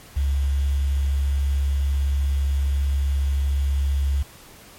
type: tone with quantisation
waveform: sine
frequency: 69.3 Hz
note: C#2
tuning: in tune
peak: -18 dBFS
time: 0.16-4.23 s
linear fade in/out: 10 ms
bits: 7
effects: pink hiss -46 dBFS RMS until 4.78 s + MP3 64 kbps